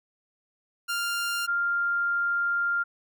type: tone pair in turn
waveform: sawtooth / sine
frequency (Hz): 1396.9 / 1396.9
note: F6 / F6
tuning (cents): 0 / 0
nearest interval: unison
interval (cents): 0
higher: neither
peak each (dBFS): -23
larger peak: neither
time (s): 0.88-1.47 / 1.47-2.84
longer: second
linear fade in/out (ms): 20
effects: none